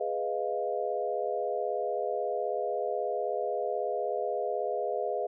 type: chord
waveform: sine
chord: F half-diminished seventh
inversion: first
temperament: equal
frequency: 415.3 / 493.9 / 622.3 / 698.5 Hz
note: Ab4 / Cb5 / Eb5 / F5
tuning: 0 / 0 / 0 / 0 cents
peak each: -34 dBFS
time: 0-5.27 s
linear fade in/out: 10 ms
effects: none